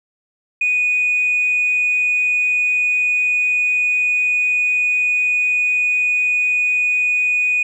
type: tone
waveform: sine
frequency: 2476 Hz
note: D#7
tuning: 9 cents flat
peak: -13 dBFS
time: 0.61-7.63 s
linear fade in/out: 5 ms
effects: tanh soft clip ceiling -10 dBFS